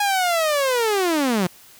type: linear sweep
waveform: sawtooth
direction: down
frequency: 830.6 to 170.3 Hz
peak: -14 dBFS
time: 0-1.47 s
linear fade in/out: 5 ms
effects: white hiss -48 dBFS RMS until 1.79 s